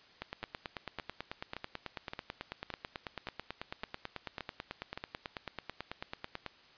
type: two click trains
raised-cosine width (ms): 0.3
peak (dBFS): -22 / -23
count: 58 / 9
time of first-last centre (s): 0.22-6.463 / 0.43-4.975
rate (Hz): 9.13 / 1.76
effects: white hiss -60 dBFS RMS until 6.77 s + resampled to 11025 Hz